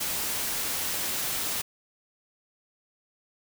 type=noise; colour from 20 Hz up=white; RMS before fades=-30 dBFS; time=0-1.62 s; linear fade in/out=10 ms; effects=none